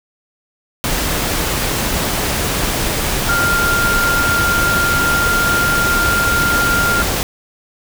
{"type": "tone in noise", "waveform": "sine", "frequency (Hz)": 1396.9, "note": "F6", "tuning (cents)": 0, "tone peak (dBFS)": -14, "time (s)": [3.29, 7.02], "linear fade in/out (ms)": 0, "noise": "pink", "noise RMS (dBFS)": -18, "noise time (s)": [0.84, 7.23], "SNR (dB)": 1, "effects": []}